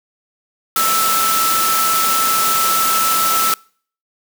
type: tone in noise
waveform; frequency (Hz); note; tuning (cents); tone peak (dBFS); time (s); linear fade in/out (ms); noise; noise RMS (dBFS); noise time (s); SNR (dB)
sine; 1318.5; E6; 0; -16; 0.76-3.54; 2; white; -18; 0.76-3.54; -1
effects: noise-tail reverb RT60 0.5 s tail -26 dB re dry + high-pass 150 Hz 12 dB/octave